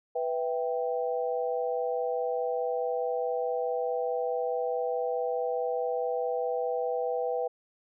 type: chord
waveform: sine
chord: E minor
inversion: second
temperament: equal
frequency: 493.9 / 659.3 / 784 Hz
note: B4 / E5 / G5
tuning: 0 / 0 / 0 cents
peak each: -29 / -34 / -34 dBFS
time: 0.15-7.48 s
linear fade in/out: 10 ms
effects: none